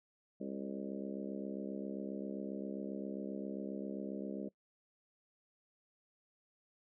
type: harmonic tone with a mistuned harmonic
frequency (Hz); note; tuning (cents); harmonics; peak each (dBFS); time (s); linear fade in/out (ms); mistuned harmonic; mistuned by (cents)
67.5; C#2; -45; 3 / 4 / 5 / 6 / 7 / 8 / 9; -43 / -45 / -47 / -49 / -50 / -51 / -52; 0.4-4.49; 10; 8; +30
effects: noise-tail reverb RT60 0.1 s tail -22 dB re dry